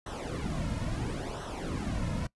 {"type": "noise with flanger", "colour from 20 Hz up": "brown", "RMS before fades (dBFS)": -34, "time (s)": [0.06, 2.27], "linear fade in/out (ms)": 5, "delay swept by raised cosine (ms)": [0.42, 2.62], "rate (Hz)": 0.73, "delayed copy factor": -0.75, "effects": ["noise-tail reverb RT60 0.1 s tail -22 dB re dry", "resampled to 24000 Hz"]}